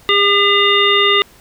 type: harmonic tone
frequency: 403.4 Hz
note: G4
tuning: 50 cents sharp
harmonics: 1 / 3 / 5 / 7 / 9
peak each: -16 / -16 / -16 / -16 / -16 dBFS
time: 0.09-1.22 s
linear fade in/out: 0 ms
effects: pink hiss -46 dBFS RMS until 1.4 s